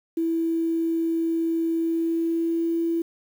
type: tone with pitch glide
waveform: sine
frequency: 329.6 to 333.6 Hz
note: E4 to E4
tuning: 0 to +21 cents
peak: -21 dBFS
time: 0.17-3.02 s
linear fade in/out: 5 ms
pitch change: +21 cents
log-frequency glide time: 1.78-2.8 s
effects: 8-bit